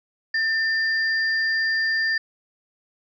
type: tone pair together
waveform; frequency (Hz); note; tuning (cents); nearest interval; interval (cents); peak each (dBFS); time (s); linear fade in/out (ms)
sine; 1791 / 4781; A6 / D8; +30 / +30; octave + perfect fourth; 1700; -20 / -29; 0.34-2.18; 5
effects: none